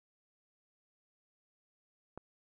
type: click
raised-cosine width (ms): 1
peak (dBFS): -30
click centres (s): 2.176
effects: none